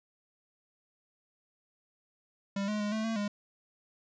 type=tone with pitch steps; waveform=square; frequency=198.4 / 211.2 / 207.4 / 218.6 / 224.9 / 205.3 Hz; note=G3 / G#3 / G#3 / A3 / A3 / G#3; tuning=+21 / +29 / -2 / -11 / +38 / -20 cents; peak=-31 dBFS; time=2.56-3.28 s; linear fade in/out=5 ms; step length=120 ms; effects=resampled to 16000 Hz